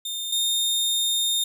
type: tone pair in turn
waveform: sawtooth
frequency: 3631 / 3660 Hz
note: A#7 / A#7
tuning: -46 / -32 cents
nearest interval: unison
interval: 14 cents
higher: second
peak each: -25 / -18 dBFS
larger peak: second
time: 0.05-0.32 / 0.32-1.44 s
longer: second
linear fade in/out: 5 ms
effects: none